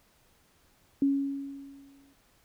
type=tone with exponential decay; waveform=sine; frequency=277.2 Hz; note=C#4; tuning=in tune; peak=-20 dBFS; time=1.02-2.13 s; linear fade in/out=2 ms; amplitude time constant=240 ms; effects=pink hiss -65 dBFS RMS until 2.44 s